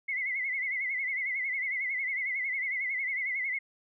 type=tone with vibrato; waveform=sine; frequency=2090 Hz; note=C7; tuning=2 cents flat; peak=-29 dBFS; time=0.08-3.59 s; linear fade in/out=10 ms; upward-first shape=sine; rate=11 Hz; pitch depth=94 cents each way; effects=none